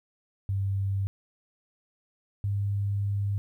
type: tone pair in turn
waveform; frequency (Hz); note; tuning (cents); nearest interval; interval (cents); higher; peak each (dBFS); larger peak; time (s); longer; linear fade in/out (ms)
sine; 98 / 100.58; G2 / G2; 0 / +45; unison; 45; second; -25 / -25; neither; 0.49-1.07 / 2.44-3.38; second; 0
effects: 11-bit